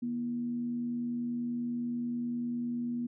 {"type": "tone with frequency modulation", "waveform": "sine", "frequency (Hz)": 239.9, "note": "A#3", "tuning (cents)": 50, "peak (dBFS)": -31, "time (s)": [0.02, 3.07], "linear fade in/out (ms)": 10, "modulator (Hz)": 89.4, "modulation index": 0.22, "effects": []}